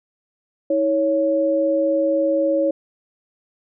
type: tone pair together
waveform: sine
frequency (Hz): 320.5 / 555.7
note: E4 / C#5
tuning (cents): -49 / +4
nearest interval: minor seventh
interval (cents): 953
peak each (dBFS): -21 / -17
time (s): 0.7-2.71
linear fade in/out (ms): 5
effects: none